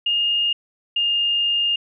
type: tone pair in turn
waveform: sine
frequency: 2836 / 2824 Hz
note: F7 / F7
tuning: +26 / +19 cents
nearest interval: unison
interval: 7 cents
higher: first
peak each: -17 dBFS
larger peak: neither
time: 0.06-0.53 / 0.96-1.76 s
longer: second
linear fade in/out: 5 ms
effects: none